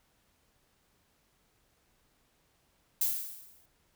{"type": "noise with exponential decay", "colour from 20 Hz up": "violet", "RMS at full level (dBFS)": -26, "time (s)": [3.01, 3.66], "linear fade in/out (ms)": 5, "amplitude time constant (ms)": 140, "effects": ["pink hiss -71 dBFS RMS until 3.95 s"]}